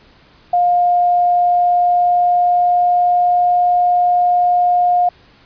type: tone with pitch glide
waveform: sine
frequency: 708 to 712.1 Hz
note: F5 to F5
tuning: +23 to +33 cents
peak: -10 dBFS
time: 0.53-5.09 s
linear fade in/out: 5 ms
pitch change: +10 cents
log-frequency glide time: 1.46-3.66 s
effects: pink hiss -48 dBFS RMS until 5.45 s + resampled to 11025 Hz